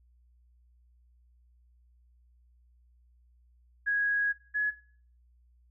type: tone pair in turn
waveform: sine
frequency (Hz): 1656 / 1690.8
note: G#6 / G#6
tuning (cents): -5 / +31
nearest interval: unison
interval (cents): 36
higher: second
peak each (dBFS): -25 / -26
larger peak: first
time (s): 3.86-4.33 / 4.54-4.71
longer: first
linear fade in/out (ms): 20
effects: noise-tail reverb RT60 0.5 s tail -18 dB re dry + added 60 Hz sine -60 dBFS peak until 5.7 s